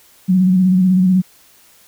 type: tone with vibrato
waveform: sine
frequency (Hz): 185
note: F#3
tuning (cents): 0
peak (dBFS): -9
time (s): 0.28-1.22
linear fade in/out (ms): 20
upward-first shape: square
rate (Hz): 16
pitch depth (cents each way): 36
effects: white hiss -49 dBFS RMS until 1.87 s